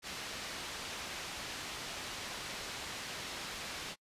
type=low-pass noise; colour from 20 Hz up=white; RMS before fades=-43 dBFS; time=0.02-3.96 s; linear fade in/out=50 ms; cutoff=4600 Hz; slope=12 dB/octave; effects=noise-tail reverb RT60 0.1 s tail -26 dB re dry + resampled to 32000 Hz